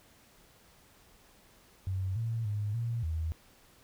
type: tone with pitch steps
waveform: sine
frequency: 94.5 / 114.2 / 104.2 / 116.9 / 80.2 Hz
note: F#2 / A#2 / G#2 / A#2 / E2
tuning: +37 / -35 / +6 / +5 / -47 cents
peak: -30 dBFS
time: 1.87-3.32 s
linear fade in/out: 0 ms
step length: 290 ms
effects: pink hiss -61 dBFS RMS until 3.83 s